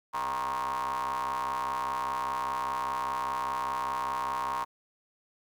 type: ring-modulated tone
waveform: 40% pulse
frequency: 65 Hz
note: C2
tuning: 11 cents flat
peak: -26 dBFS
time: 0.13-4.65 s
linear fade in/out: 20 ms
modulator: 1010 Hz
effects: 11-bit